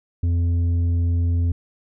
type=tone with tanh clipping; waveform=sine; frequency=85.8 Hz; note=F2; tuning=30 cents flat; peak=-18 dBFS; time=0.23-1.52 s; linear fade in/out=5 ms; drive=6 dB; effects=none